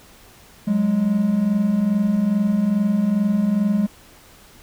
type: tone pair together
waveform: triangle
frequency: 185.32 / 207.7 Hz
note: F#3 / G#3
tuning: +3 / 0 cents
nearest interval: major second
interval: 197 cents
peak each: -21 / -15 dBFS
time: 0.67-3.87 s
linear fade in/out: 10 ms
effects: pink hiss -48 dBFS RMS until 4.62 s